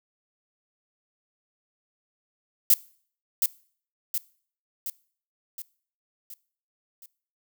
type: noise with echo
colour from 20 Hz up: violet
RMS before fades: -17 dBFS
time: 2.7-2.74 s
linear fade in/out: 2 ms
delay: 720 ms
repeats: 6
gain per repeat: -5 dB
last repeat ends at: 7.06 s
effects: noise-tail reverb RT60 0.5 s tail -22 dB re dry